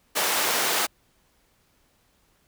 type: high-pass noise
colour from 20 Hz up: pink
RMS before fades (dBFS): -24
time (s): 0.15-0.87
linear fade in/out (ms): 20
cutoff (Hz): 530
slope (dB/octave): 12
effects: pink hiss -65 dBFS RMS until 2.47 s

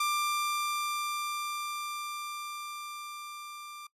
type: tone with level ramp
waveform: sawtooth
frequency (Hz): 1187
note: D6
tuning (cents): +18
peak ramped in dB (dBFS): -23 to -39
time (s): 0-3.87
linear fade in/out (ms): 5
effects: noise-tail reverb RT60 0.1 s tail -23 dB re dry + resampled to 32000 Hz

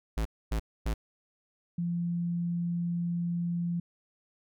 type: tone bursts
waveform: square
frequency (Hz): 55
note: A1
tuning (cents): 0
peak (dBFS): -28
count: 3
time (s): 0.17-0.939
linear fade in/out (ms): 5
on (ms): 83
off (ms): 260
type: tone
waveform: sine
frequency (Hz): 172.3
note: F3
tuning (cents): -23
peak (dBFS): -28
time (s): 1.78-3.8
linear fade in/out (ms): 5
effects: none

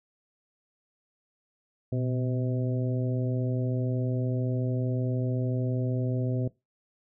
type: harmonic tone with a mistuned harmonic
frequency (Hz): 127.8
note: C3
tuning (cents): -40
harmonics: 1 / 2 / 3 / 4 / 5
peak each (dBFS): -27 / -33 / -37 / -39 / -41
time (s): 1.92-6.48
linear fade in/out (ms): 5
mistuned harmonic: 1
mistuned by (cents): -76
effects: noise-tail reverb RT60 0.2 s tail -19 dB re dry

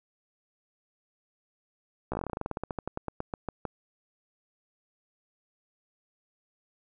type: slowing click train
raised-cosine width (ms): 1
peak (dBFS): -18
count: 25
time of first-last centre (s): 2.12-3.653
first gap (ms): 15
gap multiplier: 1.11
effects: none

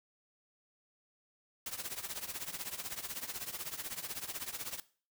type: noise with tremolo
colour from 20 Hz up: white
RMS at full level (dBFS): -38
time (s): 1.66-4.8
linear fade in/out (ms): 2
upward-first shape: triangle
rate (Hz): 16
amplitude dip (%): 90
effects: noise-tail reverb RT60 0.4 s tail -18 dB re dry

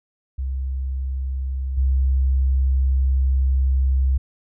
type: tone with level steps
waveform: sine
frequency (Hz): 66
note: C2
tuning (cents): +16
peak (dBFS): -22 / -15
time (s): 0.38-4.18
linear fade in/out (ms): 10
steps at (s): 1.77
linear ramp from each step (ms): 10
effects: none

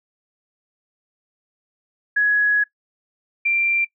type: tone pair in turn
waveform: sine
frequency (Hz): 1676 / 2365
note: G#6 / D7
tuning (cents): +15 / +12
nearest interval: tritone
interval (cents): 597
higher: second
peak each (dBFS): -14 / -16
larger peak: first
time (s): 2.16-2.64 / 3.45-3.85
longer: first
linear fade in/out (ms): 10
effects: noise-tail reverb RT60 0.1 s tail -21 dB re dry

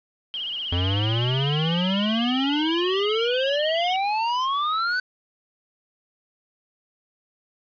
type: tone with vibrato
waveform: sine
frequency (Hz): 3038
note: F#7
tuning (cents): +45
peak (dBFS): -27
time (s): 0.34-3.96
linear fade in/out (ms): 0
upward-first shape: sine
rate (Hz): 16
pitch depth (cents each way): 120
type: exponential sweep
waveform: square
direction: up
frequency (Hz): 85.9 to 1524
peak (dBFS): -22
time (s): 0.72-5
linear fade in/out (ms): 5
effects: resampled to 11025 Hz + 8-bit

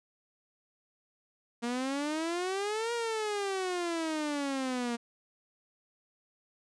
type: exponential two-way sweep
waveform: sawtooth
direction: up then down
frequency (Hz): 233.1 to 476.2 to 233.1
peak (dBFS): -27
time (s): 1.62-4.97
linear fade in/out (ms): 20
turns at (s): 2.93
effects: resampled to 22050 Hz

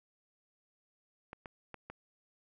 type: clicks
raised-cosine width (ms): 0.5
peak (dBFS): -29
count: 4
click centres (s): 1.331 / 1.458 / 1.743 / 1.9
effects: none

